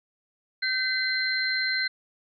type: tone cluster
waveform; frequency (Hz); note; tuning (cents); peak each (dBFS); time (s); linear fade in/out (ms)
sine; 1544 / 2039 / 4132; G6 / C7 / C8; -27 / -45 / -22; -28 / -29 / -28; 0.62-1.88; 10
effects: none